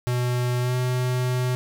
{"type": "tone with pitch glide", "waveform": "square", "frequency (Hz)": [123.47, 125.85], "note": ["B2", "B2"], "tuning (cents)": [0, 33], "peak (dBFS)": -22, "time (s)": [0.07, 1.55], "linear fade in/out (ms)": 0, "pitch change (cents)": 33, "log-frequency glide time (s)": [0.6, 0.75], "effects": []}